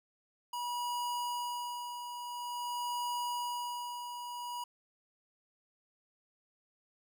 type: tone with tremolo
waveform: square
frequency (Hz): 968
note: B5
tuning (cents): -35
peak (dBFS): -34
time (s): 0.53-4.64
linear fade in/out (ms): 5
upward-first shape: sine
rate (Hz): 0.48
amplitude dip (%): 55
effects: none